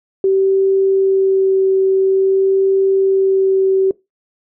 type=tone with vibrato; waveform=sine; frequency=385 Hz; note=G4; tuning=31 cents flat; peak=-10 dBFS; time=0.24-3.91 s; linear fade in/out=2 ms; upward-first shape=sine; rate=0.49 Hz; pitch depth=9 cents each way; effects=noise-tail reverb RT60 0.2 s tail -21 dB re dry